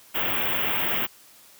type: band-stop noise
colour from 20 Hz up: white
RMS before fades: -25 dBFS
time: 0.14-1.07 s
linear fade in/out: 20 ms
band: 3400 to 15000 Hz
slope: 96 dB/octave
effects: white hiss -52 dBFS RMS until 1.59 s + high-pass 80 Hz 12 dB/octave